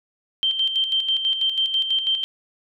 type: tone with tremolo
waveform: sine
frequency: 3136 Hz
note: G7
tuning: in tune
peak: -17 dBFS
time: 0.43-2.24 s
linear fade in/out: 0 ms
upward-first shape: square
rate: 6.1 Hz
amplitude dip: 55%
effects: none